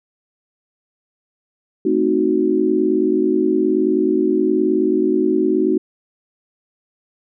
sine chord, A diminished seventh, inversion none, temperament equal, 220 / 261.6 / 311.1 / 370 Hz, A3 / C4 / Eb4 / Gb4, 0 / 0 / 0 / 0 cents, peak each -23 / -22 / -18 / -17 dBFS, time 1.85-5.78 s, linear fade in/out 5 ms, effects none

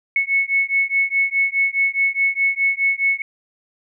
sine beating tone pair, 2200 / 2204.8 Hz, C#7 / C#7, -14 / -10 cents, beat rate 4.8 Hz, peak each -19 dBFS, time 0.16-3.22 s, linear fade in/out 2 ms, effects none

